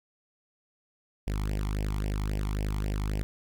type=tone with flanger; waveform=sawtooth; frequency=51.2 Hz; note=G#1; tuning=24 cents flat; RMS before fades=-30 dBFS; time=1.27-3.23 s; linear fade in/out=0 ms; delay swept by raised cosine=0.37 to 0.95 ms; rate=3.7 Hz; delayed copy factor=+0.9; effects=none